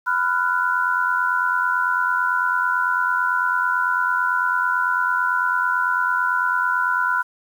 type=tone cluster; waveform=sine; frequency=998 / 1390 / 1479 Hz; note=B5 / F6 / F#6; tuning=+18 / -9 / -1 cents; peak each=-22 dBFS; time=0.06-7.23 s; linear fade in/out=20 ms; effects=8-bit